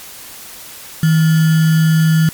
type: tone with sample-and-hold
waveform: sine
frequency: 160.2 Hz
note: E3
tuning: 49 cents flat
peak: -8 dBFS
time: 1.03-2.29 s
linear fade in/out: 2 ms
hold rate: 1575 Hz
effects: white hiss -34 dBFS RMS until 2.33 s + MP3 96 kbps